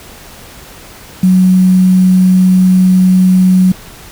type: tone with quantisation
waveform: sine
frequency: 185 Hz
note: F#3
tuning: in tune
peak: -4 dBFS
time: 1.23-3.72 s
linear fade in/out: 5 ms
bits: 5
effects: pink hiss -34 dBFS RMS until 4.11 s